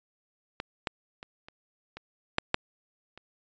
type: clicks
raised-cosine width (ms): 0.3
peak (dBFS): -17 / -13 / -26 / -30 / -25 / -7 / -6 / -30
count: 8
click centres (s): 0.601 / 0.872 / 1.229 / 1.485 / 1.97 / 2.384 / 2.544 / 3.176
effects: resampled to 16000 Hz